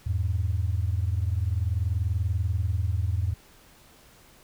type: tone pair together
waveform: sine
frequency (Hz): 83.39 / 103.83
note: E2 / G#2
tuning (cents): +21 / 0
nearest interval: major third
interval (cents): 379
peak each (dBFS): -25 / -26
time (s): 0.06-3.34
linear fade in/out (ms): 10
effects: tanh soft clip ceiling -16 dBFS + pink hiss -55 dBFS RMS until 4.43 s